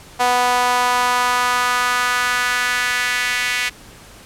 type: tone with high-pass filter sweep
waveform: sawtooth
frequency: 246.9 Hz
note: B3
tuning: in tune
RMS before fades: -18 dBFS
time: 0.19-3.7 s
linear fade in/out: 20 ms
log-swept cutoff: 770 to 2100 Hz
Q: 2.4
effects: pink hiss -42 dBFS RMS until 4.25 s + low-pass 12000 Hz 12 dB/octave